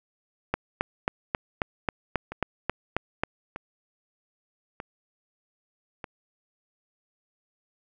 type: two click trains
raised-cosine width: 0.5 ms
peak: -9 / -20 dBFS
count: 11 / 4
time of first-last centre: 0.54-3.235 / 2.32-6.042 s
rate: 3.71 / 0.806 Hz
effects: none